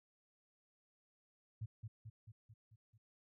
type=tone with echo; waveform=sine; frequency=110 Hz; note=A2; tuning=in tune; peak=-40 dBFS; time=1.61-1.66 s; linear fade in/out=10 ms; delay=220 ms; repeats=6; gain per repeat=-4 dB; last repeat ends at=2.98 s; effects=none